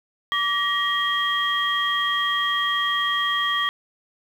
sine tone cluster, 1158 / 1894 / 3239 Hz, D6 / A#6 / G#7, -25 / +27 / -44 cents, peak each -24 dBFS, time 0.32-3.69 s, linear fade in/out 0 ms, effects tanh soft clip ceiling -10 dBFS + 8-bit

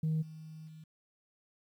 sine tone with level steps, 157.6 Hz, D#3, 23 cents sharp, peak -27 / -45 / -48 dBFS, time 0.03-0.84 s, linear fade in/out 5 ms, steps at 0.21 / 0.67 s, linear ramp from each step 20 ms, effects tanh soft clip ceiling -26 dBFS + 11-bit

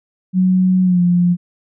sine tone with pitch glide, 185 to 176.14 Hz, F#3 to F3, 0 to +15 cents, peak -10 dBFS, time 0.33-1.37 s, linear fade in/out 50 ms, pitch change -85 cents, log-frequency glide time 0.83-1.01 s, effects none

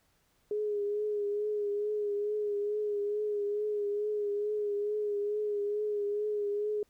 sine tone with vibrato, 415.3 Hz, G#4, in tune, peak -29 dBFS, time 0.51-6.83 s, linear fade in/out 2 ms, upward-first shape triangle, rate 2.3 Hz, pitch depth 41 cents each way, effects pink hiss -71 dBFS RMS until 6.89 s

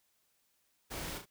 pink noise with echo, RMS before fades -42 dBFS, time 0.9-1.19 s, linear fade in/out 20 ms, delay 35 ms, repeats 2, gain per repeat -6 dB, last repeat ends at 1.26 s, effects white hiss -75 dBFS RMS until 1.3 s

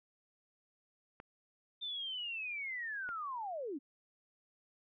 clicks, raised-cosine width 0.5 ms, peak -33 dBFS, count 2, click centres 1.201 / 3.09 s
sine linear sweep, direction down, 3601 to 249.8 Hz, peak -38 dBFS, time 1.81-3.79 s, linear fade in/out 20 ms
effects none

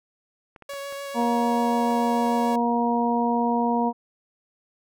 clicks, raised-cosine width 0.5 ms, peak -30 dBFS, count 7, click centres 0.562 / 0.623 / 0.736 / 0.925 / 1.215 / 1.908 / 2.264 s
sawtooth tone with vibrato, 559 Hz, C#5, 14 cents sharp, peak -28 dBFS, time 0.69-2.56 s, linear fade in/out 5 ms, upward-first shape triangle, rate 6.8 Hz, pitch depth 14 cents each way
harmonic tone, 236.9 Hz, A#3, 28 cents sharp, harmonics 1 / 2 / 3 / 4, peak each -23 / -28 / -27 / -25 dBFS, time 1.14-3.93 s, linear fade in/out 50 ms
effects none

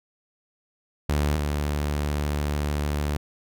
sawtooth tone pair in turn, 73.5 / 73.5 Hz, D2 / D2, +2 / +2 cents, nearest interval unison, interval 0 cents, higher neither, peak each -17 / -20 dBFS, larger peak first, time 1.09-1.36 / 1.36-3.17 s, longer second, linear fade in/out 5 ms, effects none

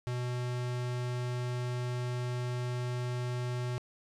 square tone, 123.47 Hz, B2, in tune, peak -33 dBFS, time 0.07-3.78 s, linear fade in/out 0 ms, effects low-pass 8000 Hz 12 dB/octave + 10-bit

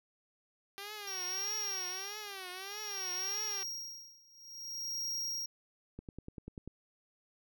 5% pulse tone with vibrato, 392 Hz, G4, in tune, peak -31 dBFS, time 0.78-3.63 s, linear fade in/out 0 ms, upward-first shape triangle, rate 1.6 Hz, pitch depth 160 cents each way
square tone with tremolo, 5610 Hz, F8, 7 cents sharp, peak -35 dBFS, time 1.07-5.46 s, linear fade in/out 5 ms, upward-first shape sine, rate 0.55 Hz, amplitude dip 95%
click train, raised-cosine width 3 ms, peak -31 dBFS, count 8, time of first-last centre 5.99-6.676 s, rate 10.2 Hz
effects none

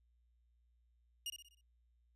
sawtooth tone with echo, 2857 Hz, F7, 39 cents sharp, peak -36 dBFS, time 1.26-1.3 s, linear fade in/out 2 ms, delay 62 ms, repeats 5, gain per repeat -7 dB, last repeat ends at 1.61 s, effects added 59 Hz sine -70 dBFS peak until 2.15 s + resampled to 32000 Hz

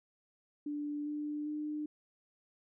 sine tone with pitch steps, 293.7 / 297.3 / 300.9 Hz, D4 / D4 / D4, 0 / +21 / +42 cents, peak -35 dBFS, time 0.66-1.86 s, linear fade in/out 5 ms, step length 400 ms, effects none

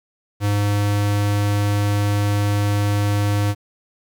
square tone, 102.5 Hz, G#2, 22 cents flat, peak -17 dBFS, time 0.4-3.55 s, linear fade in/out 50 ms, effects 8-bit

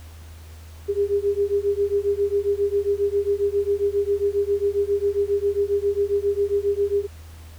sine beating tone pair, 399.9 / 407.3 Hz, G4 / G#4, +35 / -34 cents, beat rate 7.4 Hz, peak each -22 dBFS, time 0.88-7.07 s, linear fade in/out 20 ms, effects added 80 Hz sine -39 dBFS peak until 7.58 s + pink hiss -50 dBFS RMS until 7.58 s

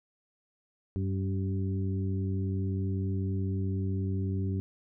harmonic tone with a mistuned harmonic, 96.1 Hz, G2, 34 cents flat, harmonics 1 / 2 / 3 / 4, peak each -29 / -35 / -39 / -41 dBFS, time 0.96-4.6 s, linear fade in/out 0 ms, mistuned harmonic 3, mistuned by -27 cents, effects none

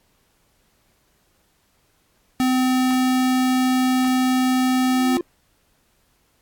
square tone, 256.2 Hz, C4, 36 cents flat, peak -17 dBFS, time 2.4-5.17 s, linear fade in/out 0 ms
triangle tone with exponential growth, 349.2 Hz, F4, in tune, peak -18 dBFS, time 4.65-5.21 s, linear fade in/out 2 ms, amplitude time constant 120 ms
effects pink hiss -63 dBFS RMS until 6.41 s + AAC 64 kbps

